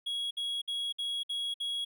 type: tone bursts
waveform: triangle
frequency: 3322 Hz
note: G#7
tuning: in tune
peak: -30 dBFS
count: 6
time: 0.06-1.85 s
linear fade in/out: 10 ms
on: 250 ms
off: 58 ms
effects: none